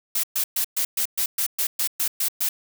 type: noise bursts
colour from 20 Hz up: blue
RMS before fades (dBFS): -23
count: 12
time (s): 0.15-2.49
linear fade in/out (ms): 5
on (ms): 85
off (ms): 120
effects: none